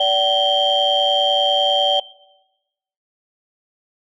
sine tone cluster, 579 / 759 / 3112 / 3222 Hz, D5 / F#5 / G7 / G7, -25 / +44 / -13 / +47 cents, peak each -19 dBFS, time 0-2 s, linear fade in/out 5 ms, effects noise-tail reverb RT60 1.0 s tail -21 dB re dry + tanh soft clip ceiling -6 dBFS

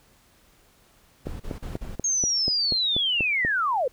brown noise bursts, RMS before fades -34 dBFS, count 4, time 1.25-1.958 s, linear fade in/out 10 ms, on 150 ms, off 36 ms
click train, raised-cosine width 2 ms, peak -16 dBFS, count 10, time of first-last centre 1.27-3.449 s, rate 4.13 Hz
sine linear sweep, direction down, 6530 to 466.2 Hz, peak -21 dBFS, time 2.04-3.88 s, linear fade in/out 5 ms
effects pink hiss -59 dBFS RMS until 3.92 s

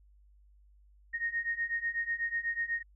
sine beating tone pair, 1854 / 1862.1 Hz, A#6 / A#6, -10 / -2 cents, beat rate 8.1 Hz, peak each -35 / -33 dBFS, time 1.13-2.83 s, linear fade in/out 20 ms, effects added 50 Hz sine -58 dBFS peak until 2.95 s

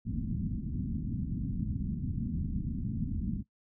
white low-pass noise, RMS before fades -34 dBFS, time 0.05-3.43 s, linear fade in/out 20 ms, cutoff 250 Hz, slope 48 dB/octave, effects noise-tail reverb RT60 0.1 s tail -17 dB re dry

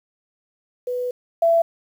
sine tone pair in turn, 495.2 / 669.1 Hz, B4 / E5, +5 / +26 cents, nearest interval perfect fourth, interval 521 cents, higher second, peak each -22 / -13 dBFS, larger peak second, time 0.87-1.11 / 1.42-1.62 s, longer first, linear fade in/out 5 ms, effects 8-bit

